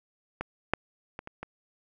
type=clicks; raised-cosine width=0.5 ms; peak=-17 / -8 / -22 / -25 / -22 dBFS; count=5; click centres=0.41 / 0.736 / 1.191 / 1.274 / 1.43 s; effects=none